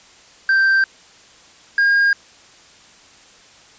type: tone pair in turn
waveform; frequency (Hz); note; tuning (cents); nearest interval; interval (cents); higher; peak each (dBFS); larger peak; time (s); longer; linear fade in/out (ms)
triangle; 1568 / 1620.5; G6 / G#6; 0 / -43; minor second; 57; second; -10; neither; 0.49-0.84 / 1.78-2.13; neither; 2
effects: white hiss -47 dBFS RMS until 3.78 s + resampled to 16000 Hz